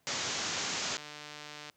white low-pass noise, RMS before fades -35 dBFS, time 0.07-0.97 s, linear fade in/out 0 ms, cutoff 7200 Hz, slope 96 dB/octave
click train, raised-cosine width 0.2 ms, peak -27 dBFS, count 108, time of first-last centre 0.98-1.698 s, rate 149 Hz
effects pink hiss -72 dBFS RMS until 1.76 s + high-pass 100 Hz 12 dB/octave

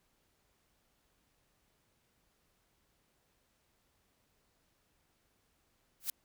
blue noise with exponential growth, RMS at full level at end -30 dBFS, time 6-6.1 s, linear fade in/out 2 ms, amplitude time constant 21 ms, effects pink hiss -75 dBFS RMS until 6.24 s

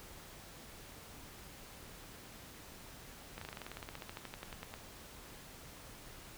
slowing click train, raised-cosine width 0.3 ms, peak -28 dBFS, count 22, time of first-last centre 3.38-4.74 s, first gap 34 ms, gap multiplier 1.06, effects pink hiss -53 dBFS RMS until 6.37 s

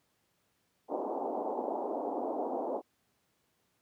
white band-pass noise, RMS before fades -35 dBFS, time 0.88-2.82 s, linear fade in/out 50 ms, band 250 to 870 Hz, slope 48 dB/octave, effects pink hiss -75 dBFS RMS until 3.81 s + high-pass 100 Hz 12 dB/octave

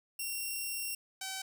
5% pulse tone pair in turn, 2738 / 766.2 Hz, F7 / G5, -35 / -40 cents, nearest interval octave + minor seventh, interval 2205 cents, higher first, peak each -26 dBFS, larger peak neither, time 0.19-0.95 / 1.21-1.42 s, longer first, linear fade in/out 5 ms, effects none

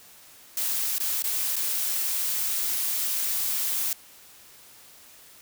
blue noise with dropouts, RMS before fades -27 dBFS, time 0.57-3.93 s, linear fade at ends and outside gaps 2 ms, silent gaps 0.983-1.001 / 1.223-1.24 / 1.558-1.564 s, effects white hiss -51 dBFS RMS until 5.41 s

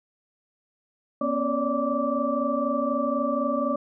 sine tone cluster, 239.9 / 272.8 / 566 / 590 / 1165 Hz, A#3 / C#4 / C#5 / D5 / D6, +50 / -28 / +36 / +8 / -14 cents, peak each -29 dBFS, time 1.21-3.76 s, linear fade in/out 5 ms, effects none

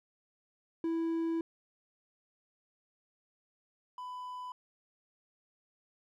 triangle tone pair in turn, 329.6 / 998.6 Hz, E4 / B5, 0 / +19 cents, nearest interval octave + perfect fifth, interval 1919 cents, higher second, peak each -28 / -38 dBFS, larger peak first, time 0.84-1.41 / 3.98-4.52 s, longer first, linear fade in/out 2 ms, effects none

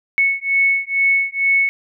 sine beating tone pair, 2206 / 2208.2 Hz, C#7 / C#7, -9 / -7 cents, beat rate 2.2 Hz, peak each -17 dBFS, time 0.18-1.69 s, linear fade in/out 0 ms, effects none

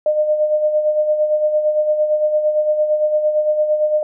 sine tone with tremolo, 608 Hz, D#5, 40 cents flat, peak -11 dBFS, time 0.06-4.03 s, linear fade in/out 2 ms, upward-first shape sine, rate 8.8 Hz, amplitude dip 55%, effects none

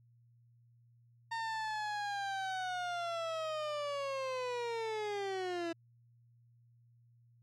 30% pulse linear sweep, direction down, 917 to 330 Hz, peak -33 dBFS, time 1.31-5.73 s, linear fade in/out 10 ms, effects added 118 Hz sine -63 dBFS peak until 7.42 s + low-pass 5000 Hz 12 dB/octave

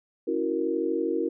sine chord, F# dominant seventh, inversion second, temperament equal, 277.2 / 329.6 / 370 / 466.2 Hz, C#4 / E4 / F#4 / A#4, 0 / 0 / 0 / 0 cents, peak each -33 / -28 / -30 / -29 dBFS, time 0.27-1.29 s, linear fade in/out 10 ms, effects none

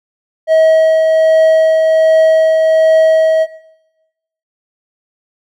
triangle tone with tremolo, 639 Hz, D#5, 46 cents sharp, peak -3 dBFS, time 0.47-3.47 s, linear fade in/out 50 ms, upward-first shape triangle, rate 1.3 Hz, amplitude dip 30%, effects noise-tail reverb RT60 1.0 s tail -18 dB re dry

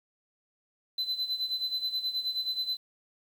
sine tone with tremolo, 4031 Hz, B7, 35 cents sharp, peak -24 dBFS, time 0.98-2.77 s, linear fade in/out 5 ms, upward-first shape sine, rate 9.4 Hz, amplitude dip 80%, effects tanh soft clip ceiling -26 dBFS + 9-bit

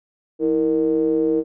triangle ring-modulated tone, 71.2 Hz, C#2, 47 cents sharp, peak -11 dBFS, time 0.39-1.44 s, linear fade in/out 50 ms, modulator 394 Hz, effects none

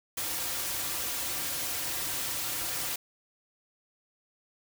white noise with comb filter, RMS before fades -33 dBFS, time 0.17-2.96 s, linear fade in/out 5 ms, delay 4.7 ms, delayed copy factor -0.55, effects none

